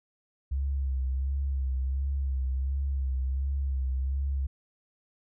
sine tone with vibrato, 67 Hz, C2, 42 cents sharp, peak -26 dBFS, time 0.51-4.47 s, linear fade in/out 10 ms, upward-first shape sine, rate 1.4 Hz, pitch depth 53 cents each way, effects none

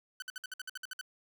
sawtooth tone bursts, 1511 Hz, F#6, 36 cents sharp, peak -35 dBFS, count 11, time 0.2-1.012 s, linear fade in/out 2 ms, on 22 ms, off 57 ms, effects none

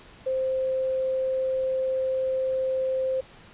sine tone, 523.3 Hz, C5, in tune, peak -23 dBFS, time 0.26-3.21 s, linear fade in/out 10 ms, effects pink hiss -50 dBFS RMS until 3.53 s + resampled to 8000 Hz

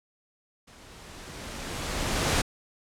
pink noise with level ramp, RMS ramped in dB -52 to -23 dBFS, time 0.67-2.42 s, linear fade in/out 10 ms, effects low-pass 9000 Hz 12 dB/octave

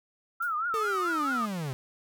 sine tone with vibrato, 1318.5 Hz, E6, in tune, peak -27 dBFS, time 0.4-1.46 s, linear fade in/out 10 ms, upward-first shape triangle, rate 4.6 Hz, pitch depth 180 cents each way
violet noise with exponential decay, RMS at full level -42 dBFS, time 0.42-0.59 s, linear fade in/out 5 ms, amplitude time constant 36 ms
45% pulse linear sweep, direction down, 455 to 123.47 Hz, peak -31 dBFS, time 0.74-1.73 s, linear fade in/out 0 ms
effects none

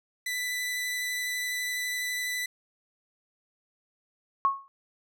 sawtooth tone with vibrato, 1988 Hz, B6, 11 cents sharp, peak -26 dBFS, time 0.26-2.46 s, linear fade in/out 5 ms, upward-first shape triangle, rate 12 Hz, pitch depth 13 cents each way
sine tone with exponential decay, 1096 Hz, C#6, 20 cents flat, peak -17 dBFS, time 4.45-4.68 s, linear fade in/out 0 ms, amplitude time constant 49 ms
effects none

